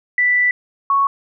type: tone pair in turn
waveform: sine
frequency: 1975.5 / 1108.7 Hz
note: B6 / C#6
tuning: 0 / 0 cents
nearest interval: minor seventh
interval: 1000 cents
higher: first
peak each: -12 dBFS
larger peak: neither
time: 0.18-0.51 / 0.9-1.07 s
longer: first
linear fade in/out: 2 ms
effects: none